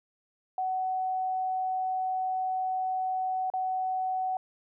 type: tone with dropouts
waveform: sine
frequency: 749 Hz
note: F#5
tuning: 21 cents sharp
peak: -27 dBFS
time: 0.58-4.37 s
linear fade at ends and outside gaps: 2 ms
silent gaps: 3.501-3.537 s
effects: none